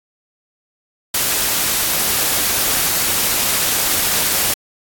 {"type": "noise", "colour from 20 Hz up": "white", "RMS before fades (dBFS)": -17, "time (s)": [1.14, 4.54], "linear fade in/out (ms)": 5, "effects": ["AAC 64 kbps"]}